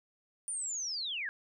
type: linear sweep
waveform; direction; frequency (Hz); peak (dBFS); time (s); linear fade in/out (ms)
sine; down; 9400 to 1568; -34; 0.48-1.29; 0
effects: none